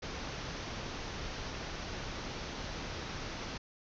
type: low-pass noise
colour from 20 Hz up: pink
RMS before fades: -41 dBFS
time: 0.02-3.58 s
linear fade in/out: 10 ms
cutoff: 6300 Hz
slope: 96 dB/octave
effects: none